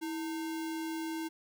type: tone with sample-and-hold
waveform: sine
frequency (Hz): 323.6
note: E4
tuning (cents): -32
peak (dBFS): -34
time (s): 0.01-1.29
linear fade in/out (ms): 20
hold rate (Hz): 1225
effects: none